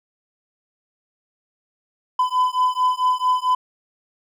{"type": "beating tone pair", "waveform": "triangle", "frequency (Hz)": [1006, 1010.5], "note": ["B5", "B5"], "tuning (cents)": [32, 39], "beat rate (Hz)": 4.5, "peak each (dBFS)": -18, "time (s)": [2.19, 3.55], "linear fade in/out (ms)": 5, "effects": []}